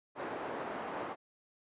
pink band-pass noise, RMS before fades -40 dBFS, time 0.15-1.16 s, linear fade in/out 50 ms, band 370 to 1200 Hz, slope 12 dB/octave, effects resampled to 8000 Hz

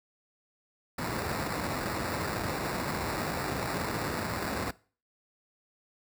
pink noise with sample-and-hold, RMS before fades -32 dBFS, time 0.98-4.71 s, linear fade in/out 5 ms, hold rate 3150 Hz, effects noise-tail reverb RT60 0.4 s tail -21 dB re dry + high-pass 80 Hz 12 dB/octave

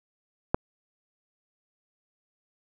click, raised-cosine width 1 ms, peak -7 dBFS, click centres 0.545 s, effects none

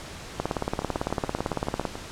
two click trains, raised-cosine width 1 ms, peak -20 / -11 dBFS, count 9 / 27, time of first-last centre 0.82-1.955 / 0.4-1.853 s, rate 7.05 / 17.9 Hz, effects pink hiss -40 dBFS RMS until 2.11 s + low-pass 8000 Hz 12 dB/octave

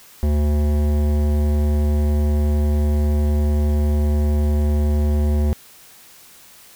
sine tone with hard clipping, 74.1 Hz, D2, 16 cents sharp, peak -17 dBFS, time 0.23-5.53 s, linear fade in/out 0 ms, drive 15 dB, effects white hiss -46 dBFS RMS until 6.75 s

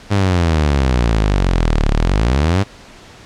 sawtooth exponential two-way sweep, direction down then up, 103.83 to 34.65 to 103.83 Hz, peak -8 dBFS, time 0.1-2.64 s, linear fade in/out 20 ms, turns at 1.91 s, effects pink hiss -40 dBFS RMS until 3.25 s + low-pass 6000 Hz 12 dB/octave

